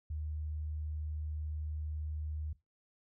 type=tone; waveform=sine; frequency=76.5 Hz; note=D#2; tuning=29 cents flat; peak=-36 dBFS; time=0.1-2.53 s; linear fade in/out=5 ms; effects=noise-tail reverb RT60 0.2 s tail -17 dB re dry